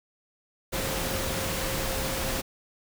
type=tone in noise; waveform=sine; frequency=531 Hz; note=C5; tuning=25 cents sharp; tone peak=-36 dBFS; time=0.72-2.42 s; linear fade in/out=20 ms; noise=pink; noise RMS=-30 dBFS; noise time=0.72-2.42 s; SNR=-9 dB; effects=none